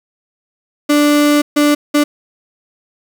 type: tone bursts at uneven times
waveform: 35% pulse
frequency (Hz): 293.7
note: D4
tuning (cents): 0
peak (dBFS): -7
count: 3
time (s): 0.89-1.42 / 1.56-1.75 / 1.94-2.04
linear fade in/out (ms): 10
effects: 8-bit